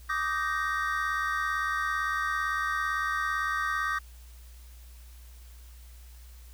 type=chord; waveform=triangle; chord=Eb major seventh; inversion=third; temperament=just; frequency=1166.7 / 1244.5 / 1555.6 / 1866.8 Hz; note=D6 / Eb6 / G6 / Bb6; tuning=-12 / 0 / -14 / +2 cents; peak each=-31 dBFS; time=0.09-3.99 s; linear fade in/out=10 ms; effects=added 60 Hz sine -46 dBFS peak until 6.53 s + white hiss -58 dBFS RMS until 6.53 s